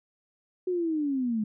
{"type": "linear sweep", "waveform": "sine", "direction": "down", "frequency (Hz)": [371, 208.1], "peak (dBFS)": -25, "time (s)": [0.67, 1.44], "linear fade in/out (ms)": 5, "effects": []}